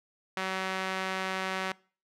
sawtooth tone with band-pass filter, 189 Hz, F#3, 37 cents sharp, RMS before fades -33 dBFS, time 0.37-1.72 s, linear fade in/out 2 ms, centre 1800 Hz, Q 0.83, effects noise-tail reverb RT60 0.4 s tail -23 dB re dry

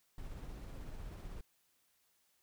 brown noise with tremolo, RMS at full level -45 dBFS, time 0.18-1.41 s, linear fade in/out 2 ms, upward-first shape sine, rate 16 Hz, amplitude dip 25%, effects white hiss -75 dBFS RMS until 2.42 s

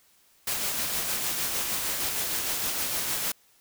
white noise with tremolo, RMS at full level -28 dBFS, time 0.47-3.32 s, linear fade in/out 5 ms, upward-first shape sine, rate 6.5 Hz, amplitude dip 30%, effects white hiss -62 dBFS RMS until 3.6 s

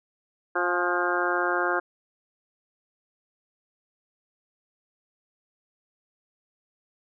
harmonic tone with a mistuned harmonic, 177.1 Hz, F3, 24 cents sharp, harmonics 2 / 3 / 4 / 5 / 6 / 7 / 8 / 9, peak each -29 / -32 / -31 / -34 / -32 / -32 / -29 / -30 dBFS, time 0.55-1.8 s, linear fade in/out 10 ms, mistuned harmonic 5, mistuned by -51 cents, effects none

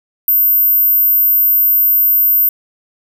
sine tone, 13600 Hz, G#9, 40 cents sharp, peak -8 dBFS, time 0.28-2.49 s, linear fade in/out 2 ms, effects none

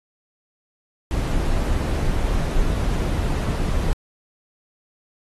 brown noise, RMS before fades -21 dBFS, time 1.11-3.93 s, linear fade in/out 0 ms, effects AAC 32 kbps

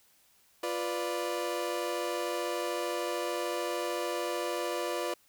30% pulse chord, B diminished, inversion second, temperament equal, 349.2 / 493.9 / 587.3 Hz, F4 / B4 / D5, 0 / 0 / 0 cents, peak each -33 dBFS, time 0.63-5.14 s, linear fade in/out 5 ms, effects white hiss -65 dBFS RMS until 5.28 s

